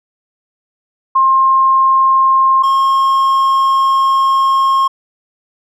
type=tone pair in turn; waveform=sine / triangle; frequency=1063 / 1076 Hz; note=C6 / C6; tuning=+27 / +48 cents; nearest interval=unison; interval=21 cents; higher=second; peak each=-7 dBFS; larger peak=neither; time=1.15-2.63 / 2.63-4.88 s; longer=second; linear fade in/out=10 ms; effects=none